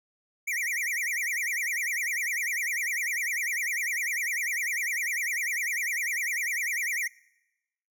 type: tone with vibrato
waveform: square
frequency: 2100 Hz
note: C7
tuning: 6 cents sharp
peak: -28 dBFS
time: 0.47-7.08 s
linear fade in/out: 10 ms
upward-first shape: sine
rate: 10 Hz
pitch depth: 220 cents each way
effects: noise-tail reverb RT60 1.0 s tail -24 dB re dry